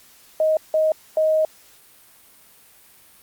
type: tone bursts at uneven times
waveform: sine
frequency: 627 Hz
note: D#5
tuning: 13 cents sharp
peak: -15 dBFS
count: 3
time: 0.4-0.57 / 0.74-0.92 / 1.17-1.45 s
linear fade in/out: 2 ms
effects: white hiss -51 dBFS RMS until 3.22 s + Opus 48 kbps